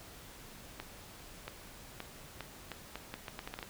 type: accelerating click train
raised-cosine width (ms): 0.3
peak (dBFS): -24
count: 13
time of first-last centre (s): 0.8-3.628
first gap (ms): 680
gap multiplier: 0.77
effects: pink hiss -52 dBFS RMS until 3.69 s